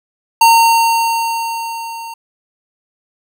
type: tone with level ramp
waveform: square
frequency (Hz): 917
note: A#5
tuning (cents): -29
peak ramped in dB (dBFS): -5 to -27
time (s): 0.41-2.14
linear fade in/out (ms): 5
effects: none